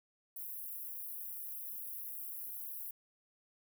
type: high-pass noise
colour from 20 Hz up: white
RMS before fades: -44 dBFS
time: 0.36-2.91 s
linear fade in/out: 5 ms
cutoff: 11000 Hz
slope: 48 dB/octave
effects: none